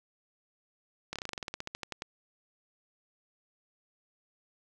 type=slowing click train; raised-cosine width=0.2 ms; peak=-19 dBFS; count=17; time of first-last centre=1.13-2.021 s; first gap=27 ms; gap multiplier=1.09; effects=none